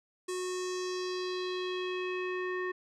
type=tone with low-pass filter sweep; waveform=square; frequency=365.9 Hz; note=F#4; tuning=19 cents flat; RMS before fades=-35 dBFS; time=0.28-2.72 s; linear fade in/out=10 ms; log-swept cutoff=8600 to 1800 Hz; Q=3; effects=none